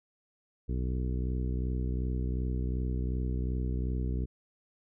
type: harmonic tone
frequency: 62.7 Hz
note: B1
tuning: 27 cents sharp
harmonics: 1 / 2 / 3 / 4 / 5 / 6 / 7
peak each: -30 / -36 / -40 / -42 / -44 / -46 / -47 dBFS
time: 0.68-4.26 s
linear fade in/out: 20 ms
effects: none